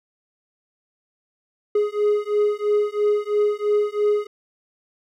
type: beating tone pair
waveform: triangle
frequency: 415.3 / 418.3 Hz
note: G#4 / G#4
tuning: 0 / +12 cents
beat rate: 3 Hz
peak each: -19 dBFS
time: 1.75-4.27 s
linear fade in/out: 5 ms
effects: none